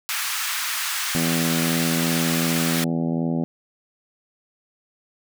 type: high-pass noise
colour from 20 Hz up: pink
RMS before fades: -26 dBFS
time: 0.09-2.84 s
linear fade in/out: 0 ms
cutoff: 1200 Hz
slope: 24 dB/octave
type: harmonic tone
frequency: 82.7 Hz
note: E2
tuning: 6 cents sharp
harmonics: 2 / 3 / 4 / 5 / 6 / 7 / 8 / 9 / 10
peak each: -24 / -24 / -31 / -36 / -37 / -35 / -43 / -39 / -44 dBFS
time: 1.15-3.44 s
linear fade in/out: 0 ms
effects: none